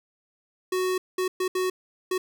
square tone bursts at uneven times, 370 Hz, F#4, in tune, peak -24 dBFS, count 5, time 0.72-0.98 / 1.18-1.28 / 1.4-1.48 / 1.55-1.7 / 2.11-2.18 s, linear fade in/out 5 ms, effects none

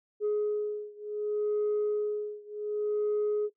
sine beating tone pair, 419.2 / 419.87 Hz, G#4 / G#4, +16 / +19 cents, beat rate 0.67 Hz, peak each -29 / -30 dBFS, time 0.2-3.5 s, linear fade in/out 50 ms, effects noise-tail reverb RT60 0.1 s tail -20 dB re dry + tanh soft clip ceiling -23 dBFS

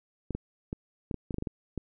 clicks, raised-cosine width 3 ms, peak -20 dBFS, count 11, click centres 0.307 / 0.35 / 0.729 / 1.112 / 1.143 / 1.308 / 1.343 / 1.384 / 1.424 / 1.472 / 1.777 s, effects none

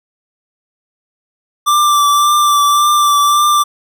square tone with vibrato, 1174.7 Hz, D6, in tune, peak -9 dBFS, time 1.66-3.64 s, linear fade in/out 20 ms, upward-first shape triangle, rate 1.8 Hz, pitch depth 25 cents each way, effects none

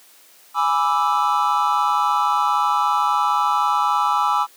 triangle chord, E dominant seventh, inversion first, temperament equal, 830.6 / 987.8 / 1174.7 / 1318.5 Hz, G#5 / B5 / D6 / E6, 0 / 0 / 0 / 0 cents, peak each -20 dBFS, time 0.54-4.47 s, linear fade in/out 50 ms, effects white hiss -50 dBFS RMS until 4.56 s + high-pass 300 Hz 12 dB/octave

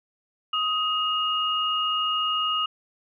sine tone pair together, 1254.8 / 2857 Hz, D#6 / F7, +14 / +39 cents, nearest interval octave + major second, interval 1425 cents, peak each -25 / -25 dBFS, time 0.53-2.66 s, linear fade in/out 5 ms, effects none

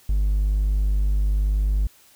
triangle tone, 50.5 Hz, G#1, 48 cents flat, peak -15 dBFS, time 0.09-1.87 s, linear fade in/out 5 ms, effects tanh soft clip ceiling -11 dBFS + white hiss -54 dBFS RMS until 2.15 s

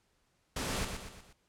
pink noise with echo, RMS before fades -35 dBFS, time 0.56-0.85 s, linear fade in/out 5 ms, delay 120 ms, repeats 4, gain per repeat -6 dB, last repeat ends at 1.33 s, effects pink hiss -74 dBFS RMS until 1.48 s + low-pass 10000 Hz 12 dB/octave

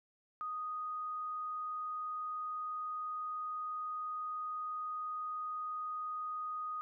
sine tone, 1243 Hz, D#6, 2 cents flat, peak -37 dBFS, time 0.41-6.81 s, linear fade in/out 0 ms, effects none

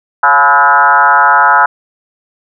sine tone with frequency modulation, 1147 Hz, D6, 41 cents flat, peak -4 dBFS, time 0.23-1.66 s, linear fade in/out 5 ms, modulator 148 Hz, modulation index 2.6, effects none

